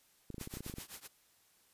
clicks, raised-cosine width 3 ms, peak -31 dBFS, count 12, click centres 0.303 / 0.344 / 0.382 / 0.413 / 0.474 / 0.539 / 0.571 / 0.606 / 0.664 / 0.698 / 0.739 / 0.784 s
white noise with tremolo, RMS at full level -45 dBFS, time 0.39-1.08 s, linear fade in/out 20 ms, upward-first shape triangle, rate 7.7 Hz, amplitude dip 100%
effects white hiss -69 dBFS RMS until 1.73 s + resampled to 32000 Hz

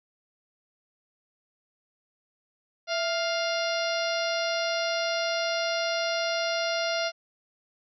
harmonic tone with a mistuned harmonic, 700 Hz, F5, 4 cents sharp, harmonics 1 / 2 / 3 / 4 / 5 / 6 / 7 / 8, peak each -28 / -33 / -36 / -36 / -39 / -37 / -37 / -38 dBFS, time 2.87-7.12 s, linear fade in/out 50 ms, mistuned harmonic 1, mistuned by -88 cents, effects none

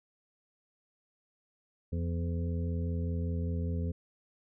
harmonic tone with a mistuned harmonic, 85.2 Hz, F2, 42 cents flat, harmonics 1 / 2 / 3 / 5 / 6, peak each -31 / -37 / -41 / -45 / -47 dBFS, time 1.92-3.92 s, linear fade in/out 10 ms, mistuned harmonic 3, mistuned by -33 cents, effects none

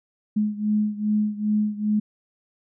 sine beating tone pair, 210.4 / 212.9 Hz, G#3 / G#3, +23 / +43 cents, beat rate 2.5 Hz, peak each -22 / -25 dBFS, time 0.36-2 s, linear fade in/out 10 ms, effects none

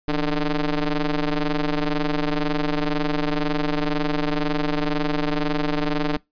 sawtooth ring-modulated tone, 151 Hz, D3, 48 cents sharp, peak -13 dBFS, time 0.08-6.17 s, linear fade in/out 2 ms, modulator 140 Hz, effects noise-tail reverb RT60 0.2 s tail -24 dB re dry + resampled to 11025 Hz

